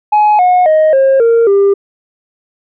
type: tone with pitch steps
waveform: sine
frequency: 843 / 725.4 / 624.3 / 537.2 / 462.3 / 397.8 Hz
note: G#5 / F#5 / D#5 / C5 / A#4 / G4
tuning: +26 / -34 / +6 / +46 / -14 / +25 cents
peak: -3 dBFS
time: 0.12-1.74 s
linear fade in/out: 10 ms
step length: 270 ms
effects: tanh soft clip ceiling -4 dBFS